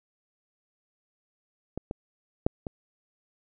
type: clicks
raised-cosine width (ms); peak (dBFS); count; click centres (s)
2; -19 / -19 / -8 / -20; 4; 1.776 / 1.911 / 2.465 / 2.668
effects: none

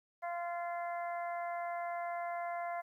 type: harmonic tone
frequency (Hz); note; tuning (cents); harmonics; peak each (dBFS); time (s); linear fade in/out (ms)
345.5; F4; -19; 2 / 3 / 4 / 5 / 6; -37 / -45 / -49 / -51 / -49; 0.22-2.82; 20
effects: 12-bit

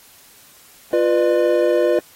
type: chord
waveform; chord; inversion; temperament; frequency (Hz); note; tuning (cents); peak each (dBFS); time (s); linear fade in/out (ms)
triangle; B diminished; second; equal with one note detuned; 349.2 / 493.9 / 601.4; F4 / B4 / D5; 0 / 0 / +41; -16; 0.93-1.99; 2
effects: white hiss -48 dBFS RMS until 2.15 s + AAC 48 kbps

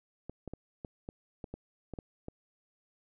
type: clicks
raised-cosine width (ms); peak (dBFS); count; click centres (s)
2; -27; 10; 0.296 / 0.477 / 0.536 / 0.848 / 1.089 / 1.442 / 1.54 / 1.937 / 1.988 / 2.284
effects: none

